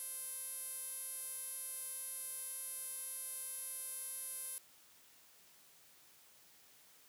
sawtooth tone with band-pass filter, 523.3 Hz, C5, in tune, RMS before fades -45 dBFS, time 0-4.58 s, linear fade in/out 0 ms, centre 11000 Hz, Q 9.5, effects white hiss -64 dBFS RMS until 7.08 s + high-pass 80 Hz 12 dB/octave

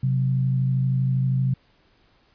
sine tone pair together, 130.81 / 183.47 Hz, C3 / F#3, 0 / -14 cents, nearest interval tritone, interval 586 cents, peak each -19 / -29 dBFS, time 0.03-1.54 s, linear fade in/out 5 ms, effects pink hiss -61 dBFS RMS until 2.34 s + resampled to 11025 Hz

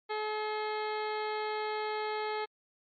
harmonic tone with a mistuned harmonic, 427.5 Hz, A4, 50 cents flat, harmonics 1 / 2 / 3 / 4 / 5 / 6 / 7 / 8 / 9 / 10, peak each -35 / -36 / -42 / -45 / -43 / -50 / -51 / -53 / -51 / -49 dBFS, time 0.09-2.46 s, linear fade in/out 20 ms, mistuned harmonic 7, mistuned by +86 cents, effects MP3 48 kbps

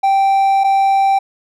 triangle tone pair in turn, 782 / 782 Hz, G5 / G5, -4 / -4 cents, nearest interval unison, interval 0 cents, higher neither, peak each -8 dBFS, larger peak neither, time 0.03-0.64 / 0.64-1.19 s, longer first, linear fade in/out 10 ms, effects none

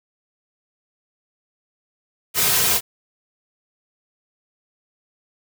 white noise with comb filter, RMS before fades -18 dBFS, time 2.34-2.81 s, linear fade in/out 50 ms, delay 3.5 ms, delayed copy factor -0.6, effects none

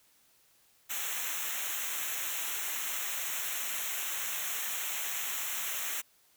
white noise with comb filter, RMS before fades -35 dBFS, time 0.89-6.02 s, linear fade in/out 20 ms, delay 0.21 ms, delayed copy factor -0.95, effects white hiss -66 dBFS RMS until 6.36 s

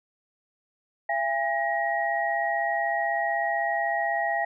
sine tone cluster, 676 / 812 / 1895 Hz, E5 / G#5 / A#6, +43 / -39 / +28 cents, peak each -28 dBFS, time 1.09-4.45 s, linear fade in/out 5 ms, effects none

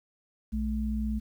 sine tone pair together, 60.53 / 215.7 Hz, B1 / A3, -34 / -34 cents, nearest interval octave + minor seventh, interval 2200 cents, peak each -30 / -30 dBFS, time 0.52-1.2 s, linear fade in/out 20 ms, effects 10-bit

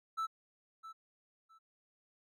triangle tone with echo, 1318.5 Hz, E6, in tune, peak -31 dBFS, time 0.17-0.27 s, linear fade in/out 20 ms, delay 660 ms, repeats 2, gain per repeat -13 dB, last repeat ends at 1.59 s, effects MP3 96 kbps

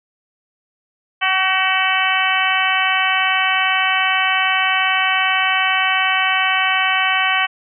harmonic tone with a mistuned harmonic, 377.4 Hz, F#4, 34 cents sharp, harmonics 2 / 3 / 4 / 5 / 6 / 7 / 8, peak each -22 / -22 / -22 / -22 / -22 / -22 / -22 dBFS, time 1.21-7.47 s, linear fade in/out 20 ms, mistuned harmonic 4, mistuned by +20 cents, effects none

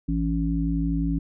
harmonic tone, 55.9 Hz, A1, 28 cents sharp, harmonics 1 / 3 / 5, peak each -26 / -26 / -26 dBFS, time 0.08-1.19 s, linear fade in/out 10 ms, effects none

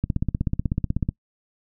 click train, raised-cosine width 5 ms, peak -10 dBFS, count 18, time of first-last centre 0.04-1.089 s, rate 16.2 Hz, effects noise-tail reverb RT60 0.1 s tail -23 dB re dry

